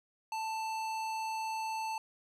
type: tone with hard clipping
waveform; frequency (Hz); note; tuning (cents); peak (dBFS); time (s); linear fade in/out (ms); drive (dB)
sine; 884; A5; +8; -36; 0.32-1.98; 2; 16
effects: none